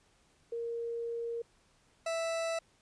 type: tone pair in turn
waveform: sine / 40% pulse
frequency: 466.2 / 659.3 Hz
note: A#4 / E5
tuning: 0 / 0 cents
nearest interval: tritone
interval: 600 cents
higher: second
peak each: -34 / -31 dBFS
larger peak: second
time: 0.52-1.42 / 2.06-2.59 s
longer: first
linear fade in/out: 5 ms
effects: pink hiss -68 dBFS RMS until 2.81 s + resampled to 22050 Hz